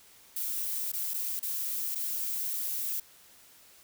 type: noise with dropouts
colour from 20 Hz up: violet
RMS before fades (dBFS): -33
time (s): 0.36-3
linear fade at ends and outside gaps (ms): 5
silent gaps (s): 0.919-0.934 / 1.137-1.141 / 1.395-1.427 / 1.948-1.955
effects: white hiss -57 dBFS RMS until 3.83 s